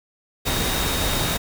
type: tone in noise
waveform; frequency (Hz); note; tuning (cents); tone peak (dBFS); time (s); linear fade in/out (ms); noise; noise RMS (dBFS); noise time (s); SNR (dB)
sine; 3729; A#7; 0; -30; 0.45-1.38; 20; pink; -23; 0.45-1.38; -10
effects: none